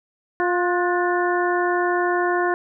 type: harmonic tone with a mistuned harmonic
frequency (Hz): 353.4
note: F4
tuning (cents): +21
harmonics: 1 / 2 / 3 / 4 / 5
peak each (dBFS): -21 / -24 / -26 / -27 / -28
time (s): 0.4-2.54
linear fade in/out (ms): 0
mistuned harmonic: 4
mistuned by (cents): +55
effects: none